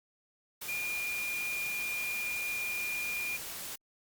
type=tone in noise; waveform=sine; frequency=2417 Hz; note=D7; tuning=49 cents sharp; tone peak=-33 dBFS; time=0.68-3.37 s; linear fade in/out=10 ms; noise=white; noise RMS=-41 dBFS; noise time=0.61-3.76 s; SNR=+5 dB; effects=Opus 48 kbps